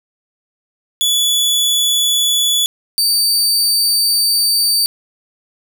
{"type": "tone pair in turn", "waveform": "sawtooth", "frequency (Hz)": [3428, 4612], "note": ["A7", "D8"], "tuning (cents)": [-46, -32], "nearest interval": "perfect fourth", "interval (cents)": 514, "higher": "second", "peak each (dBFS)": -9, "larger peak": "neither", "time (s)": [[1.01, 2.66], [2.98, 4.86]], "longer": "second", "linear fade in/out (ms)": 0, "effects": []}